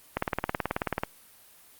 click train, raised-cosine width 0.5 ms, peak -11 dBFS, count 17, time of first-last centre 0.17-1.035 s, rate 18.5 Hz, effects white hiss -55 dBFS RMS until 1.79 s + Opus 32 kbps

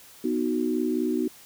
sine chord, B major, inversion none, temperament equal, 246.9 / 311.1 / 370 Hz, B3 / D#4 / F#4, 0 / 0 / 0 cents, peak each -27 / -27 / -28 dBFS, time 0.24-1.28 s, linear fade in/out 5 ms, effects white hiss -50 dBFS RMS until 1.45 s

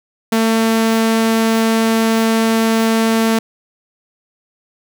sawtooth tone, 224.6 Hz, A3, 36 cents sharp, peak -8 dBFS, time 0.32-3.39 s, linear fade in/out 5 ms, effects none

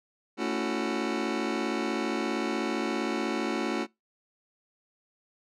sawtooth chord, F# minor seventh, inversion first, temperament just, 222 / 277.5 / 333 / 370 Hz, A3 / C#4 / E4 / F#4, +16 / +2 / +18 / 0 cents, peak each -29 dBFS, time 0.37-3.87 s, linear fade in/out 50 ms, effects noise-tail reverb RT60 0.2 s tail -24 dB re dry + low-pass 5000 Hz 12 dB/octave

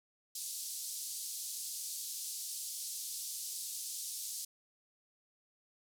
white band-pass noise, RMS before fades -42 dBFS, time 0.35-4.45 s, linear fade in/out 5 ms, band 4300 to 12000 Hz, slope 24 dB/octave, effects none

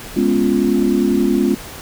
sine chord, C# dominant seventh, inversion second, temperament equal, 207.7 / 246.9 / 277.2 / 349.2 Hz, G#3 / B3 / C#4 / E#4, 0 / 0 / 0 / 0 cents, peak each -18 dBFS, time 0.16-1.55 s, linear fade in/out 10 ms, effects pink hiss -33 dBFS RMS until 1.81 s

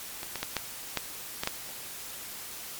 clicks, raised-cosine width 0.2 ms, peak -19 / -15 / -12 / -10 / -9 / -12 / -9 / -26 dBFS, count 8, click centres 0.231 / 0.357 / 0.43 / 0.567 / 0.973 / 1.435 / 1.474 / 1.692 s, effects white hiss -41 dBFS RMS until 2.79 s + MP3 96 kbps

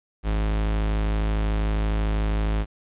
45% pulse tone, 52.8 Hz, G#1, 29 cents sharp, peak -21 dBFS, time 0.23-2.66 s, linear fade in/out 50 ms, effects resampled to 8000 Hz + 9-bit

